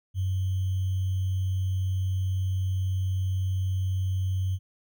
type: tone with sample-and-hold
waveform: sine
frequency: 93.8 Hz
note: F#2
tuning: 24 cents sharp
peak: -24 dBFS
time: 0.14-4.59 s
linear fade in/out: 50 ms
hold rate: 3150 Hz
effects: none